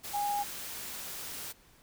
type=tone in noise; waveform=sine; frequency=818 Hz; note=G#5; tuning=26 cents flat; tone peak=-29 dBFS; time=0.13-0.44 s; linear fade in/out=20 ms; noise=white; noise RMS=-41 dBFS; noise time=0.03-1.53 s; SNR=+9 dB; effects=pink hiss -61 dBFS RMS until 1.82 s